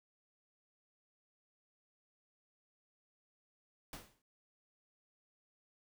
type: noise with exponential decay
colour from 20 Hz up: pink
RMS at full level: -45 dBFS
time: 3.93-4.22 s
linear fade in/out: 2 ms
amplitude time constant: 62 ms
effects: none